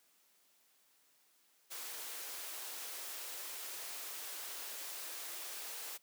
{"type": "high-pass noise", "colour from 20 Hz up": "white", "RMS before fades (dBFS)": -45, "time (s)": [1.7, 5.98], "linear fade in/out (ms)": 20, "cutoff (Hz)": 340, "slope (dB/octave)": 24, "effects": ["white hiss -71 dBFS RMS until 6.02 s", "high-pass 200 Hz 12 dB/octave"]}